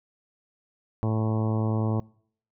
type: harmonic tone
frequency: 109.9 Hz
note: A2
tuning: 2 cents flat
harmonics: 1 / 2 / 3 / 4 / 5 / 6 / 7 / 8 / 9 / 10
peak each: -24 / -30 / -34 / -36 / -38 / -40 / -41 / -42 / -43 / -44 dBFS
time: 1.03-2 s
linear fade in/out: 0 ms
effects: noise-tail reverb RT60 0.6 s tail -25 dB re dry